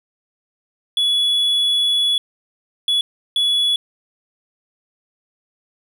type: tone bursts at uneven times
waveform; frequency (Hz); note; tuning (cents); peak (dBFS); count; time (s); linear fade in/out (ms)
triangle; 3398; G#7; +39; -13; 3; 0.97-2.18 / 2.88-3.01 / 3.36-3.76; 2
effects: none